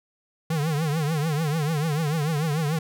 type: tone with vibrato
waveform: square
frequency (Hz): 154.1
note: D#3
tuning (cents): -16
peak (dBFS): -23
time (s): 0.5-2.79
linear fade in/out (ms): 5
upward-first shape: triangle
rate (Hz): 6.8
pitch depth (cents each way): 160
effects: none